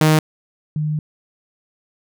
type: tone pair in turn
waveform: sawtooth / sine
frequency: 155.56 / 152.36 Hz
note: D#3 / D#3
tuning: 0 / -36 cents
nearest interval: unison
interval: 36 cents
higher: first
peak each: -7 / -18 dBFS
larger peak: first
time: 0.01-0.19 / 0.76-0.99 s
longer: second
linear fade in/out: 2 ms
effects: none